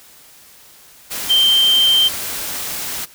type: tone in noise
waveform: sine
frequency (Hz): 3136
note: G7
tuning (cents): 0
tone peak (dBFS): -10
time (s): 1.29-2.09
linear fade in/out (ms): 20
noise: white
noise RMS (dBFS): -25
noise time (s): 1.1-3.06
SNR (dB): +12
effects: white hiss -45 dBFS RMS until 3.14 s